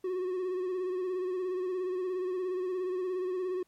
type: tone with vibrato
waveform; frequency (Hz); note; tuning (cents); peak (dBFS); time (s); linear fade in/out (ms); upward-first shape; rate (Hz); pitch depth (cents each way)
triangle; 367.5; F#4; -12; -28; 0.04-3.63; 5; sine; 17; 44
effects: pink hiss -72 dBFS RMS until 3.67 s + MP3 64 kbps